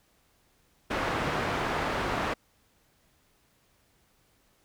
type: low-pass noise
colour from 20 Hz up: white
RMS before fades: -30 dBFS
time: 0.9-2.34 s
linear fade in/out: 10 ms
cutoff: 1400 Hz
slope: 12 dB/octave
effects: pink hiss -67 dBFS RMS until 4.64 s